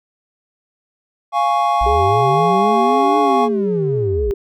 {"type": "chord", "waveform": "triangle", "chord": "Db major", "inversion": "first", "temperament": "equal", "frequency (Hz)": [698.5, 830.6, 1108.7], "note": ["F5", "Ab5", "Db6"], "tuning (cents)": [0, 0, 0], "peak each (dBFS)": -16, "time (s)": [1.32, 3.49], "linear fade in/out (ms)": 50}
{"type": "linear two-way sweep", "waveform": "triangle", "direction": "up then down", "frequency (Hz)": [50.7, 301.1, 50.7], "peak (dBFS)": -17, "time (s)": [1.81, 4.31], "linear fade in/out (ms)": 0, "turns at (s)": 3.17}
{"type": "tone with vibrato", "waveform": "sine", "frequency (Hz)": 404.7, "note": "G#4", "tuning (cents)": -45, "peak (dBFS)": -17, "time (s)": [1.86, 4.34], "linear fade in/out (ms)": 5, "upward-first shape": "sine", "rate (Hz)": 3.9, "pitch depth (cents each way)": 67}
{"effects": []}